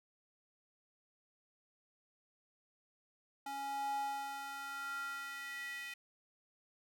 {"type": "tone with high-pass filter sweep", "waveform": "square", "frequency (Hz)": 277.2, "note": "C#4", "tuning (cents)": 0, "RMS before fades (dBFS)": -42, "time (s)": [3.46, 5.94], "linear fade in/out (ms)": 5, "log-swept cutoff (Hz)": [650, 2200], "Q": 5.3, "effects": []}